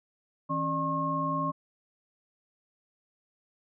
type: tone cluster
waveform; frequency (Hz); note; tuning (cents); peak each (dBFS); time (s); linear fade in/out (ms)
sine; 161.5 / 272.1 / 596 / 1079; E3 / C#4 / D5 / C#6; -35 / -32 / +25 / -47; -34 / -34 / -37 / -29; 0.49-1.52; 20
effects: none